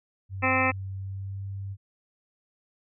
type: tone with pitch glide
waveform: sine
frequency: 96.3 to 98.04 Hz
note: G2 to G2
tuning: -30 to +1 cents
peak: -32 dBFS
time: 0.29-1.77 s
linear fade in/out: 50 ms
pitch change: +31 cents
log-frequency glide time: 0.97-1.43 s
type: harmonic tone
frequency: 260.1 Hz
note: C4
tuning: 10 cents flat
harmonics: 1 / 2 / 3 / 4 / 5 / 7 / 8 / 9 / 10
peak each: -30 / -30 / -30 / -30 / -30 / -30 / -30 / -30 / -30 dBFS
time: 0.42-0.72 s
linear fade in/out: 20 ms
effects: none